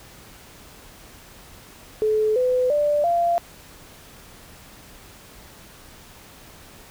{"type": "tone with pitch steps", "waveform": "sine", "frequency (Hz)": [431.2, 504, 589, 688.5], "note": ["A4", "B4", "D5", "F5"], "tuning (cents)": [-35, 35, 5, -25], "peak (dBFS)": -17, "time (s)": [2.02, 3.38], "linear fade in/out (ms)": 0, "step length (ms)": 340, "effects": ["pink hiss -46 dBFS RMS until 6.9 s"]}